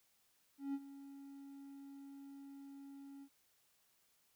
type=tone with ADSR envelope; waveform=triangle; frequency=277.2 Hz; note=C#4; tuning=in tune; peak=-34 dBFS; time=0.58-3.29 s; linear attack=160 ms; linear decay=48 ms; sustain=-15 dB; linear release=66 ms; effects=white hiss -75 dBFS RMS until 4.35 s

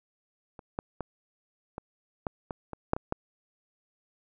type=clicks; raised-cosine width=1 ms; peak=-30 / -17 / -19 / -22 / -16 / -20 / -23 / -9 / -19 / -14 dBFS; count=10; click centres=0.592 / 0.789 / 1.007 / 1.781 / 2.268 / 2.508 / 2.733 / 2.934 / 2.965 / 3.124 s; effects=none

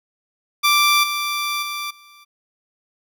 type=tone with level steps; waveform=15% pulse; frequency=1174.7 Hz; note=D6; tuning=in tune; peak=-7 / -15 / -19 / -39 dBFS; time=0.63-2.25 s; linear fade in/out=20 ms; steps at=1.03 / 1.62 / 1.9 s; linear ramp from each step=10 ms; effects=none

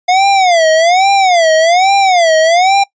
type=tone with vibrato; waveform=square; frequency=709 Hz; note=F5; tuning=26 cents sharp; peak=-7 dBFS; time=0.08-2.84 s; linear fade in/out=10 ms; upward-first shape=sine; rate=1.2 Hz; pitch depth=200 cents each way; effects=noise-tail reverb RT60 0.1 s tail -22 dB re dry + resampled to 16000 Hz

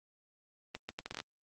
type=accelerating click train; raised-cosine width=0.2 ms; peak=-21 dBFS; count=9; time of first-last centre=0.75-1.202 s; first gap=140 ms; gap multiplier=0.71; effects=high-pass 100 Hz 12 dB/octave + Opus 24 kbps

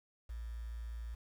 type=tone with quantisation; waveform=sine; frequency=57.3 Hz; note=A#1; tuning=29 cents flat; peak=-40 dBFS; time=0.29-1.15 s; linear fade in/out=10 ms; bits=10; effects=none

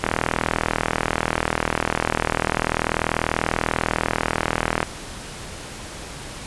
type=click train; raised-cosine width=0.5 ms; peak=-3 dBFS; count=194; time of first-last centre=0.04-4.829 s; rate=40.3 Hz; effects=pink hiss -35 dBFS RMS until 6.46 s + resampled to 24000 Hz

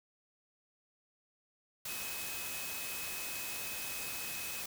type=tone in noise; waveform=sine; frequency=2549 Hz; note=D#7; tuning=41 cents sharp; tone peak=-45 dBFS; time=1.88-4.62 s; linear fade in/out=5 ms; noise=white; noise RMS=-41 dBFS; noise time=1.85-4.66 s; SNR=-7 dB; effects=none

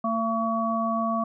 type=harmonic tone; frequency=225.9 Hz; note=A3; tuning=46 cents sharp; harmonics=1 / 3 / 5; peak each=-27 / -28 / -27 dBFS; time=0.04-1.24 s; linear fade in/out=5 ms; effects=none

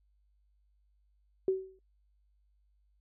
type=tone with exponential decay; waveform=sine; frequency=379.4 Hz; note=F#4; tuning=43 cents sharp; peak=-22 dBFS; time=1.48-1.79 s; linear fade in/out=2 ms; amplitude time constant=66 ms; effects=noise-tail reverb RT60 0.1 s tail -18 dB re dry + added 50 Hz sine -67 dBFS peak until 3 s

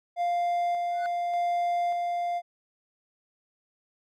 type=tone with tremolo; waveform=triangle; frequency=698.5 Hz; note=F5; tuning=in tune; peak=-22 dBFS; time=0.16-2.42 s; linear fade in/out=50 ms; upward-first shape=square; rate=0.85 Hz; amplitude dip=25%
type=tone with exponential growth; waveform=triangle; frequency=1480 Hz; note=F#6; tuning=in tune; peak=-31 dBFS; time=0.89-1.06 s; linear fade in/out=0 ms; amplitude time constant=36 ms
effects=none

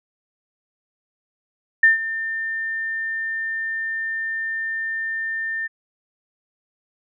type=tone with ADSR envelope; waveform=sine; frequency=1800 Hz; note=A6; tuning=39 cents sharp; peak=-8 dBFS; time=1.83-5.68 s; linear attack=5 ms; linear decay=140 ms; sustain=-15 dB; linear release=21 ms; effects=none

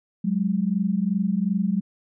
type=tone pair together; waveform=sine; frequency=185 / 207.7 Hz; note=F#3 / G#3; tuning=0 / 0 cents; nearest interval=major second; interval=200 cents; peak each=-23 dBFS; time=0.24-1.81 s; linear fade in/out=10 ms; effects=none

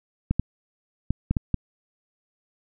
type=clicks; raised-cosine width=5 ms; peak=-9 dBFS; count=6; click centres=0.31 / 0.396 / 1.106 / 1.31 / 1.368 / 1.543 s; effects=none

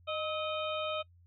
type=harmonic tone with a mistuned harmonic; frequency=617 Hz; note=D#5; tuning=15 cents flat; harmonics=1 / 2 / 4 / 5 / 6; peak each=-35 / -38 / -41 / -42 / -43 dBFS; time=0.07-1.03 s; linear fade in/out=20 ms; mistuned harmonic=2; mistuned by=+61 cents; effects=noise-tail reverb RT60 0.1 s tail -25 dB re dry + added 87 Hz sine -58 dBFS peak until 1.26 s

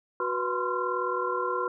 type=tone cluster; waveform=sine; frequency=368.6 / 489.6 / 1020 / 1059 / 1375 Hz; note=F#4 / B4 / C6 / C6 / F6; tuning=-7 / -15 / -44 / +21 / -27 cents; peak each=-33 / -32 / -32 / -33 / -33 dBFS; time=0.2-1.68 s; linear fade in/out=2 ms; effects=none

